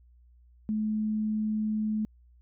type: tone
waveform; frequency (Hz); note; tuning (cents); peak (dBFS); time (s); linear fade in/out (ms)
sine; 215.1; A3; -39; -26; 0.69-2.05; 0
effects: added 60 Hz sine -55 dBFS peak until 2.41 s